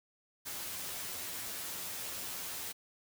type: noise with comb filter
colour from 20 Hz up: white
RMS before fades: -41 dBFS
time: 0.45-2.73 s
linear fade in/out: 20 ms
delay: 11 ms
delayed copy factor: +0.55
effects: none